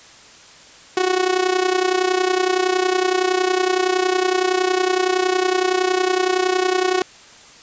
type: tone with amplitude modulation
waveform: sawtooth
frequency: 369.1 Hz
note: F#4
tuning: 4 cents flat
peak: -9 dBFS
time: 0.97-7.02 s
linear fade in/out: 2 ms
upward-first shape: sine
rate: 30.8 Hz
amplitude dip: 75%
effects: white hiss -44 dBFS RMS until 7.62 s + resampled to 16000 Hz